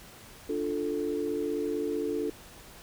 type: chord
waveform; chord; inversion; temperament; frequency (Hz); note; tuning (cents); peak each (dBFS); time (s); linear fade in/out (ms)
sine; D minor; none; equal; 293.7 / 349.2 / 440; D4 / F4 / A4; 0 / 0 / 0; -33 / -34 / -31; 0.49-2.3; 5
effects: pink hiss -50 dBFS RMS until 2.82 s